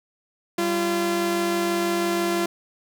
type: tone pair together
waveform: sawtooth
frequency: 194.4 / 342.7 Hz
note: G3 / F4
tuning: -14 / -33 cents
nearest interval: minor seventh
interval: 981 cents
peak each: -25 / -18 dBFS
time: 0.58-2.46 s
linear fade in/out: 5 ms
effects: none